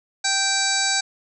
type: harmonic tone with a mistuned harmonic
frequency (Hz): 780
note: G5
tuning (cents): -9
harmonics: 1 / 2 / 3 / 5 / 6 / 7 / 8 / 9 / 10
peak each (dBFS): -28 / -26 / -30 / -26 / -26 / -32 / -29 / -32 / -26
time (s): 0.24-1.01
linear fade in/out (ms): 10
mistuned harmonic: 6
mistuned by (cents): -21
effects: none